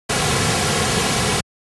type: noise with comb filter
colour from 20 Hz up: pink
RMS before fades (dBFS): -18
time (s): 0.09-1.41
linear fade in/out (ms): 10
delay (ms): 3.3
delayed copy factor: -0.5
effects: high-pass 80 Hz 12 dB/octave + resampled to 24000 Hz